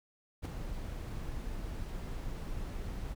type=noise with ADSR envelope; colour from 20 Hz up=brown; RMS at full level=-32 dBFS; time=0.42-3.15 s; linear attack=34 ms; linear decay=6 ms; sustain=-7 dB; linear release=27 ms; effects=none